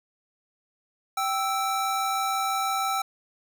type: tone pair together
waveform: square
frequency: 777.9 / 1318.5 Hz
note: G5 / E6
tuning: -14 / 0 cents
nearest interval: major sixth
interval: 914 cents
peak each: -28 dBFS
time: 1.17-3.02 s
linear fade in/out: 5 ms
effects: none